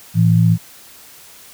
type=tone pair together; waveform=sine; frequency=111.83 / 167.2 Hz; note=A2 / E3; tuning=+29 / +25 cents; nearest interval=perfect fifth; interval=696 cents; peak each=-12 dBFS; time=0.14-0.58 s; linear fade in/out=50 ms; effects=white hiss -42 dBFS RMS until 1.53 s